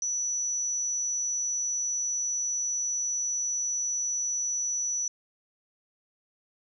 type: tone with amplitude modulation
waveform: sine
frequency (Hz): 5920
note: F#8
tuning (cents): 0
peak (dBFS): -25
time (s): 0.02-5.08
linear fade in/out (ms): 2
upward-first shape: sine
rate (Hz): 255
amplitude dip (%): 40
effects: none